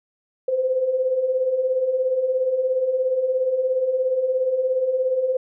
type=beating tone pair; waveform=sine; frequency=501 / 518 Hz; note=B4 / C5; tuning=+25 / -17 cents; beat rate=17 Hz; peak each=-27 / -19 dBFS; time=0.48-5.37 s; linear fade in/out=5 ms; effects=none